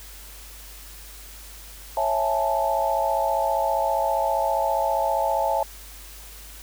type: chord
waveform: sine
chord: A major seventh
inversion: first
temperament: just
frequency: 550 / 660 / 825 / 880 Hz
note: C#5 / E5 / G#5 / A5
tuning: -14 / +2 / -12 / 0 cents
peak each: -27 / -25 / -28 / -24 dBFS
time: 1.97-5.63 s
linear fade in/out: 2 ms
effects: added 50 Hz sine -43 dBFS peak until 6.62 s + white hiss -44 dBFS RMS until 6.62 s